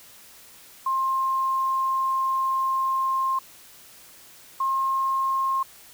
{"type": "tone pair in turn", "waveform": "sine", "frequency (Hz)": [1060, 1068.6], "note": ["C6", "C6"], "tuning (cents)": [22, 36], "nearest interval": "unison", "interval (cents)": 14, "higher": "second", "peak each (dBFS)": -21, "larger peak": "neither", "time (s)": [[0.86, 3.39], [4.6, 5.63]], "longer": "first", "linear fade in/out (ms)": 5, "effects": ["white hiss -49 dBFS RMS until 5.93 s"]}